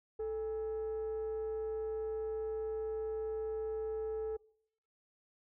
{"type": "tone with frequency modulation", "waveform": "sine", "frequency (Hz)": 437.6, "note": "A4", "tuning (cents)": -9, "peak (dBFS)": -33, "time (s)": [0.19, 4.37], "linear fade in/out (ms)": 10, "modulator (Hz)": 376, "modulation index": 0.26, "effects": ["noise-tail reverb RT60 0.7 s tail -25 dB re dry", "tanh soft clip ceiling -33 dBFS"]}